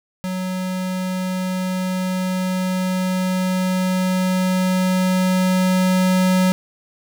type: tone with level ramp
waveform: square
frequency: 185 Hz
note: F#3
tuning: in tune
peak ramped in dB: -23 to -14 dBFS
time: 0.24-6.52 s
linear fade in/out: 0 ms
effects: none